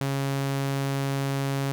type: tone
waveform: sawtooth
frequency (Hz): 137.6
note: C#3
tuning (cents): -12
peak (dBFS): -21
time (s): 0.01-1.72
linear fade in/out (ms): 0
effects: none